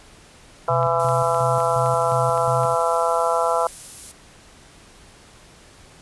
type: harmonic tone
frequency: 167.4 Hz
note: E3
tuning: 27 cents sharp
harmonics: 3 / 4 / 5 / 6 / 7 / 8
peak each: -24 / -22 / -26 / -24 / -29 / -25 dBFS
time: 0.68-3.67 s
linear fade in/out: 2 ms
type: tone with tremolo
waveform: sine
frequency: 127.9 Hz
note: C3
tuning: 39 cents flat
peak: -23 dBFS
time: 0.69-2.76 s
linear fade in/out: 20 ms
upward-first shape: square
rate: 2.8 Hz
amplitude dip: 60%
type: click train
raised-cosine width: 0.3 ms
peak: -22 dBFS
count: 8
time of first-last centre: 0.83-2.634 s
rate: 3.88 Hz
type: noise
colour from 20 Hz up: violet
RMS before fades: -33 dBFS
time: 0.99-4.12 s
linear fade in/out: 10 ms
effects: pink hiss -48 dBFS RMS until 6.01 s + resampled to 24000 Hz